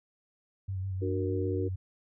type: tone with vibrato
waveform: sine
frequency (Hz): 95.1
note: F#2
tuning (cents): +48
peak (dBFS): -31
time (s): 0.68-1.76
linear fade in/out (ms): 10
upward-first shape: square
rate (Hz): 6.5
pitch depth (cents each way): 29
type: chord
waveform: sine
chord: D augmented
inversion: none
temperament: equal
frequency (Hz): 293.7 / 370 / 466.2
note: D4 / F#4 / A#4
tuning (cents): 0 / 0 / 0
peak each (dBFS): -35 / -33 / -35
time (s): 1.01-1.69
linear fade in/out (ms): 20
effects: none